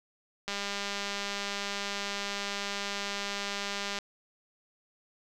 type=click train; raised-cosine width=0.2 ms; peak=-17 dBFS; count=706; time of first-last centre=0.48-3.987 s; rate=201 Hz; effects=none